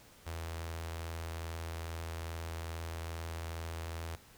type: tone with notch filter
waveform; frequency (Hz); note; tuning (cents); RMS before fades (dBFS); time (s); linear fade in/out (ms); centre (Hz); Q
sawtooth; 82.41; E2; 0; -41; 0.26-4.16; 10; 200; 0.54
effects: pink hiss -59 dBFS RMS until 4.37 s